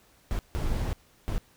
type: noise bursts at uneven times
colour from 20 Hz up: brown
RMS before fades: -28 dBFS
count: 3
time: 0.31-0.39 / 0.55-0.93 / 1.28-1.38 s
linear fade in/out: 0 ms
effects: pink hiss -61 dBFS RMS until 1.56 s